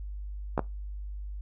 clicks, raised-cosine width 1 ms, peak -12 dBFS, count 2, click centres 0.578 / 0.593 s, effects noise-tail reverb RT60 0.2 s tail -21 dB re dry + added 50 Hz sine -35 dBFS peak until 1.41 s

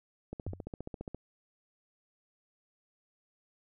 click train, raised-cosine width 2 ms, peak -26 dBFS, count 13, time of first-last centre 0.33-1.146 s, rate 14.7 Hz
sine tone with exponential decay, 92 Hz, F#2, 9 cents flat, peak -32 dBFS, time 0.47-0.65 s, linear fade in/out 5 ms, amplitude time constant 39 ms
effects none

